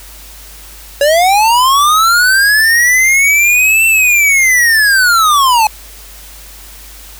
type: linear two-way sweep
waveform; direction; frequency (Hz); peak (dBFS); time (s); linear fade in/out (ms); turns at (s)
square; up then down; 554.4 to 2692 to 839; -7; 1.01-5.67; 2; 3.86
effects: added 50 Hz sine -35 dBFS peak until 7.19 s + white hiss -35 dBFS RMS until 7.19 s